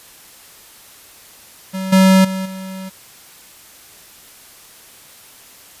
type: tone with level steps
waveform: square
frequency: 189.6 Hz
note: F#3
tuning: 43 cents sharp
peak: -22 / -8 / -21 / -28 dBFS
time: 1.73-2.9 s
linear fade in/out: 20 ms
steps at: 1.92 / 2.24 / 2.45 s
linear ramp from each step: 10 ms
effects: white hiss -43 dBFS RMS until 5.8 s + resampled to 32000 Hz